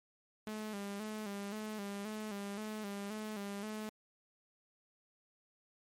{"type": "tone with vibrato", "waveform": "sawtooth", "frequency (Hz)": 207.7, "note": "G#3", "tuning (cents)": 0, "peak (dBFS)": -36, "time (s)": [0.47, 3.89], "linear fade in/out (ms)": 0, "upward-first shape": "square", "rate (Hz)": 1.9, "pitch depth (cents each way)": 60, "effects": ["MP3 64 kbps"]}